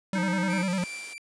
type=tone with vibrato; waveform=square; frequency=185 Hz; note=F#3; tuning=in tune; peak=-26 dBFS; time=0.13-0.84 s; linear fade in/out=2 ms; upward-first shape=square; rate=10 Hz; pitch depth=75 cents each way
type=harmonic tone; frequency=311.8 Hz; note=D#4; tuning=4 cents sharp; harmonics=1 / 3 / 5 / 7; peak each=-35 / -37 / -35 / -36 dBFS; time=0.15-0.62 s; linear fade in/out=5 ms
type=tone with tremolo; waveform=40% pulse; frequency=2349 Hz; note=D7; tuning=in tune; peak=-34 dBFS; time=0.5-1.18 s; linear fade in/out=0 ms; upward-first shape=triangle; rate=2.9 Hz; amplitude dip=50%
type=high-pass noise; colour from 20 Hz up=white; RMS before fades=-43 dBFS; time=0.69-1.14 s; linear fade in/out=10 ms; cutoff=210 Hz; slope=48 dB/octave
effects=resampled to 22050 Hz